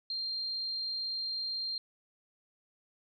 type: tone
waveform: sine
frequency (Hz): 4186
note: C8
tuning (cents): 0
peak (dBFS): -33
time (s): 0.1-1.78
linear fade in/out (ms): 2
effects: none